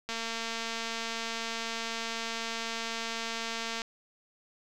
click train, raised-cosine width 0.2 ms, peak -18 dBFS, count 851, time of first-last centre 0.09-3.818 s, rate 228 Hz, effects none

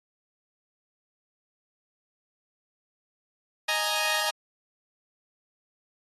10% pulse chord, D# suspended fourth, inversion none, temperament equal, 622.3 / 830.6 / 932.3 Hz, D#5 / G#5 / A#5, 0 / 0 / 0 cents, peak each -21 dBFS, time 3.68-4.31 s, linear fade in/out 10 ms, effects AAC 32 kbps

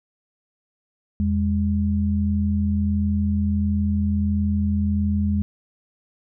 sine tone pair together, 83.32 / 204.8 Hz, E2 / G#3, +19 / -24 cents, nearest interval octave + major third, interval 1557 cents, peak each -21 dBFS, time 1.2-5.42 s, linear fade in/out 0 ms, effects none

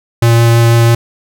square tone with vibrato, 116.54 Hz, A#2, in tune, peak -6 dBFS, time 0.22-0.95 s, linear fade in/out 5 ms, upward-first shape triangle, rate 6.1 Hz, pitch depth 9 cents each way, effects none

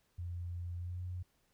sine tone with pitch glide, 87.31 to 90.18 Hz, F2 to F#2, 0 to -44 cents, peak -38 dBFS, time 0.18-1.23 s, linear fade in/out 10 ms, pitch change +56 cents, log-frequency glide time 0.77-1.02 s, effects pink hiss -75 dBFS RMS until 1.53 s

